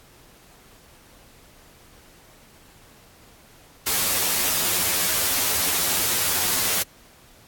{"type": "noise with comb filter", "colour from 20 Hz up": "white", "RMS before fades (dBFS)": -22, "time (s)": [3.86, 6.83], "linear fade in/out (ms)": 10, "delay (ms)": 11, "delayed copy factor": 1, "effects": ["pink hiss -52 dBFS RMS until 7.47 s", "AAC 64 kbps"]}